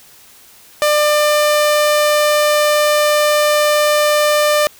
sawtooth tone, 597 Hz, D5, 28 cents sharp, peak -7 dBFS, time 0.82-4.67 s, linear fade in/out 0 ms, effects white hiss -44 dBFS RMS until 4.79 s

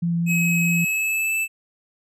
sine tone with vibrato, 170 Hz, F3, 46 cents flat, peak -19 dBFS, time 0.02-0.85 s, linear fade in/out 10 ms, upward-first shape sine, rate 4.8 Hz, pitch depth 9 cents each way
square tone with pitch glide, 2555 to 2636 Hz, D#7 to E7, +45 to -1 cents, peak -21 dBFS, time 0.26-1.48 s, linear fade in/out 50 ms, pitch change +54 cents, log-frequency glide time 0.69-1.35 s
effects none

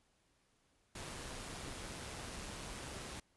pink noise with amplitude modulation, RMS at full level -45 dBFS, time 0.95-3.2 s, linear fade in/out 5 ms, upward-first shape sine, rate 135 Hz, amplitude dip 30%, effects pink hiss -75 dBFS RMS until 3.36 s + resampled to 24000 Hz

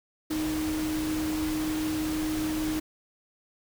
sine tone in noise, 310.7 Hz, D#4, 2 cents flat, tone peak -27 dBFS, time 0.3-2.8 s, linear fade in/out 10 ms, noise pink, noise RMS -36 dBFS, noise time 0.3-2.8 s, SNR +6 dB, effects none

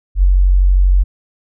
sine tone with ADSR envelope, 46.25 Hz, F#1, in tune, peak -5 dBFS, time 0.15-1.04 s, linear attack 80 ms, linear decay 21 ms, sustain -2 dB, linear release 19 ms, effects none

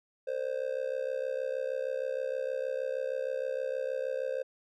triangle tone with amplitude modulation, 523.3 Hz, C5, in tune, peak -25 dBFS, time 0.27-4.43 s, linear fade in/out 10 ms, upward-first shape sine, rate 66.4 Hz, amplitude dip 90%, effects none

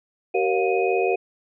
sine tone cluster, 381.6 / 466.5 / 546 / 710 / 2501 Hz, G4 / A#4 / C#5 / F5 / D#7, -47 / +1 / -26 / +28 / +8 cents, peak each -22 / -24 / -30 / -25 / -29 dBFS, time 0.34-1.16 s, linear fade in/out 10 ms, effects none

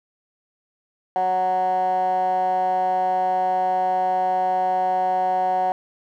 15% pulse tone with band-pass filter, 185 Hz, F#3, in tune, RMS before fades -21 dBFS, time 1.16-5.72 s, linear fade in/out 0 ms, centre 790 Hz, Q 9.4, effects none

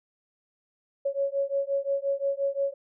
sine beating tone pair, 552 / 557.7 Hz, C#5 / C#5, -7 / +10 cents, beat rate 5.7 Hz, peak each -28 dBFS, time 1.05-2.74 s, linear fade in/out 10 ms, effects none

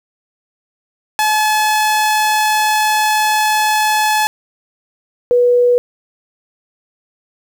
sawtooth / sine tone pair in turn, 857 / 488 Hz, A5 / B4, -46 / -21 cents, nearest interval minor seventh, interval 975 cents, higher first, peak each -8 dBFS, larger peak neither, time 1.19-4.27 / 5.31-5.78 s, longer first, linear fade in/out 0 ms, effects 8-bit

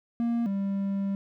triangle tone pair in turn, 234.4 / 197.11 Hz, A#3 / G3, +10 / +10 cents, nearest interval minor third, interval 300 cents, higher first, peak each -22 / -24 dBFS, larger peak first, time 0.2-0.46 / 0.46-1.15 s, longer second, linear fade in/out 0 ms, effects none

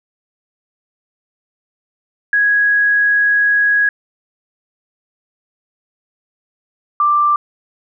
sine tone pair in turn, 1661.2 / 1179.7 Hz, G#6 / D6, 0 / +7 cents, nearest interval tritone, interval 593 cents, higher first, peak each -10 dBFS, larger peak neither, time 2.33-3.89 / 7-7.36 s, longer first, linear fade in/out 2 ms, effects none

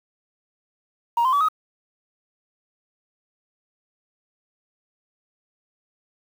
sine tone with pitch steps, 940 / 1037 / 1144 / 1262 Hz, A#5 / C6 / D6 / D#6, +14 / -16 / -46 / +24 cents, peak -15 dBFS, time 1.17-1.486 s, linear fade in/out 5 ms, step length 79 ms, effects tanh soft clip ceiling -13 dBFS + 7-bit

